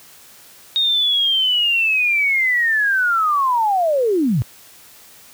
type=linear sweep; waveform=sine; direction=down; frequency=3729 to 103.83 Hz; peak=-14 dBFS; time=0.76-4.42 s; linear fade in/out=0 ms; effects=white hiss -45 dBFS RMS until 5.33 s + high-pass 60 Hz 12 dB/octave